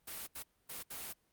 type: noise bursts at uneven times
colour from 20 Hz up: white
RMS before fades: -44 dBFS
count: 4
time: 0.07-0.27 / 0.35-0.43 / 0.69-0.83 / 0.9-1.13 s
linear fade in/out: 10 ms
effects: pink hiss -75 dBFS RMS until 1.32 s + Opus 32 kbps